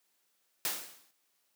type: noise with exponential decay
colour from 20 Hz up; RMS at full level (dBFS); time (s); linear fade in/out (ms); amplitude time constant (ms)
white; -30; 0.65-1.11; 1; 98
effects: white hiss -75 dBFS RMS until 1.55 s + high-pass 200 Hz 12 dB/octave